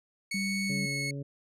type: tone with pitch glide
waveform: sawtooth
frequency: 2217 to 2193 Hz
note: C#7 to C#7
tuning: 0 to -19 cents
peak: -28 dBFS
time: 0.31-1.11 s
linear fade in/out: 5 ms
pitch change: -19 cents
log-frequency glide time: 0.64-0.82 s
type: tone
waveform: sine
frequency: 195.2 Hz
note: G3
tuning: 7 cents flat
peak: -31 dBFS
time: 0.34-0.86 s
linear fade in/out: 5 ms
type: harmonic tone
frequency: 140.3 Hz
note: C#3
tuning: 21 cents sharp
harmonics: 1 / 2 / 3 / 4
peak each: -35 / -41 / -45 / -47 dBFS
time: 0.69-1.23 s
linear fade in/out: 10 ms
effects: low-pass 10000 Hz 12 dB/octave